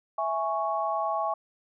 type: chord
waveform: sine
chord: C# minor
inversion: first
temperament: equal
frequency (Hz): 659.3 / 830.6 / 1108.7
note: E5 / G#5 / C#6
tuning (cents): 0 / 0 / 0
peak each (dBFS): -30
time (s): 0.18-1.34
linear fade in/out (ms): 5
effects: none